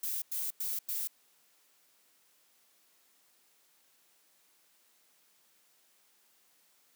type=noise bursts; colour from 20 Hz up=violet; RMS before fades=-35 dBFS; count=4; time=0.03-1.075 s; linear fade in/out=5 ms; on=190 ms; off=95 ms; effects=white hiss -68 dBFS RMS until 6.95 s + high-pass 200 Hz 12 dB/octave